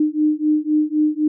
sine beating tone pair, 302.5 / 306.4 Hz, D#4 / D#4, -49 / -27 cents, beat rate 3.9 Hz, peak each -18 dBFS, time 0-1.28 s, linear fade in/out 5 ms, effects none

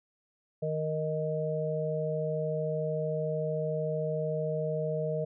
harmonic tone, 155.56 Hz, D#3, in tune, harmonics 1 / 3 / 4, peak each -33 / -33 / -33 dBFS, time 0.62-5.25 s, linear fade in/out 10 ms, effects none

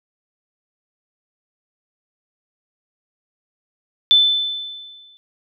sine tone with exponential decay, 3520 Hz, A7, in tune, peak -7 dBFS, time 4.11-5.17 s, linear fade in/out 0 ms, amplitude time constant 230 ms, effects none

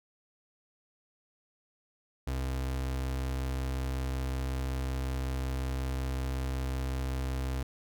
35% pulse tone, 65.41 Hz, C2, in tune, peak -29 dBFS, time 2.27-7.63 s, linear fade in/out 5 ms, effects none

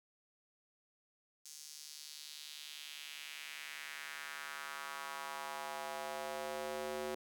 square tone with high-pass filter sweep, 75 Hz, D2, 37 cents sharp, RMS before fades -45 dBFS, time 1.45-7.15 s, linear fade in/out 5 ms, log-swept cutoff 6100 to 410 Hz, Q 2, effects none

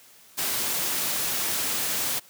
white noise, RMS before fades -27 dBFS, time 0.37-2.2 s, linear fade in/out 20 ms, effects white hiss -53 dBFS RMS until 2.29 s + high-pass 100 Hz 12 dB/octave

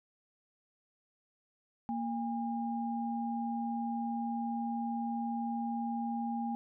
sine tone pair together, 233.1 / 809.8 Hz, A#3 / G#5, 0 / -44 cents, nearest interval octave + minor seventh, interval 2156 cents, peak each -34 / -37 dBFS, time 1.89-6.55 s, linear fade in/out 0 ms, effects none

